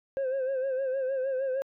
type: tone with vibrato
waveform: sine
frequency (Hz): 529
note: C5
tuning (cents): +19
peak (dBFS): -24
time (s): 0.17-1.62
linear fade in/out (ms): 0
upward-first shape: sine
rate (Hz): 6.5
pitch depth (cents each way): 64
effects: tanh soft clip ceiling -26 dBFS